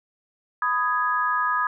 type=chord; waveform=sine; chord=G# minor; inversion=first; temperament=just; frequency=996.7 / 1245.9 / 1661.2 Hz; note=B5 / D#6 / G#6; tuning=+16 / +2 / 0 cents; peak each=-26 / -23 / -26 dBFS; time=0.62-1.67 s; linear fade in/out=2 ms; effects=none